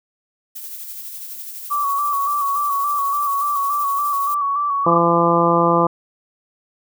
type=noise with tremolo; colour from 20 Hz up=violet; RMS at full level=-31 dBFS; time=0.55-4.35 s; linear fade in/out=10 ms; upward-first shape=sine; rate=12 Hz; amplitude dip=35%
type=tone with vibrato; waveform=sine; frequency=1141 Hz; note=C#6; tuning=50 cents sharp; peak=-17 dBFS; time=1.7-4.99 s; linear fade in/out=20 ms; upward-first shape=square; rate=3.5 Hz; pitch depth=36 cents each way
type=harmonic tone; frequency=170 Hz; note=F3; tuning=46 cents flat; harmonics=1 / 2 / 3 / 4 / 5 / 6 / 7; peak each=-21 / -20 / -19 / -23 / -23 / -19 / -19 dBFS; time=4.86-5.87 s; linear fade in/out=5 ms
effects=none